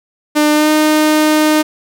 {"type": "tone with pitch glide", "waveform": "sawtooth", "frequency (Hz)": [300, 307], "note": ["D4", "D#4"], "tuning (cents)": [37, -23], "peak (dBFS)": -5, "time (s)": [0.35, 1.63], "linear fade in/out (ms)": 20, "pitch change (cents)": 40, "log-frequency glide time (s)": [0.52, 0.7], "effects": []}